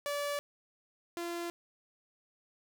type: tone pair in turn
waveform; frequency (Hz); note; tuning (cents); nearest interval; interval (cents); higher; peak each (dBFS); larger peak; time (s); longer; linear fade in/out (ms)
sawtooth; 577 / 343.1; D5 / F4; -31 / -31; major sixth; 900; first; -29 / -32; first; 0.06-0.39 / 1.17-1.5; neither; 0
effects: none